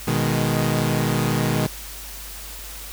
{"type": "chord", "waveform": "sawtooth", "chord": "G# minor", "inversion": "first", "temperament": "equal", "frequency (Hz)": [123.47, 155.56, 207.7], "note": ["B2", "D#3", "G#3"], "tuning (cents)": [0, 0, 0], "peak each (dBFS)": [-19, -19, -21], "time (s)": [0.07, 1.67], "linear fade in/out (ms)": 10, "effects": ["added 50 Hz sine -38 dBFS peak until 2.92 s", "white hiss -37 dBFS RMS until 2.92 s"]}